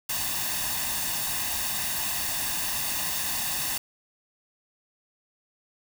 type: noise with comb filter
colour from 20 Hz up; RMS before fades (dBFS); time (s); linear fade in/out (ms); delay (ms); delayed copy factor
white; -29; 0.09-3.78; 5; 1.1; +0.65
effects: none